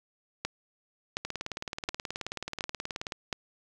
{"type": "two click trains", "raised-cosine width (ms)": 0.2, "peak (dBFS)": [-13, -17], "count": [5, 36], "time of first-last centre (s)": [[0.45, 3.328], [1.25, 3.122]], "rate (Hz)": [1.39, 18.7], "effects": []}